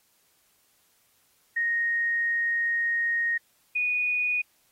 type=tone pair in turn; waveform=sine; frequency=1864.7 / 2469 Hz; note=A#6 / D#7; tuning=0 / -14 cents; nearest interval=perfect fourth; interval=486 cents; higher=second; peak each=-23 dBFS; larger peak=neither; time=1.56-3.38 / 3.75-4.42 s; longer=first; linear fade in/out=10 ms; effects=white hiss -66 dBFS RMS until 4.71 s + AAC 48 kbps